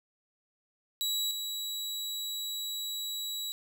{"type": "tone pair in turn", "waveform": "sawtooth", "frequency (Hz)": [3900, 3900], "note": ["B7", "B7"], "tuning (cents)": [-23, -23], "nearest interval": "unison", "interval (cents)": 0, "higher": "neither", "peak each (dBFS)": [-26, -31], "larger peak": "first", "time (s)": [[1.01, 1.31], [1.31, 3.52]], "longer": "second", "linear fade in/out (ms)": 0, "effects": []}